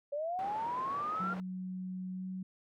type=linear sweep; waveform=sine; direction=up; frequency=559 to 1402 Hz; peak=-33 dBFS; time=0.12-1.34 s; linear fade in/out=10 ms
type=band-pass noise; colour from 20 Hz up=white; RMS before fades=-47 dBFS; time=0.39-1.4 s; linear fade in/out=0 ms; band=130 to 970 Hz; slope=12 dB/octave
type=tone with pitch glide; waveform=sine; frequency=185 to 186.72 Hz; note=F#3 to F#3; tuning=0 to +16 cents; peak=-37 dBFS; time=1.2-2.43 s; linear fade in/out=5 ms; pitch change=+16 cents; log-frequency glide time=2.12-2.27 s
effects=none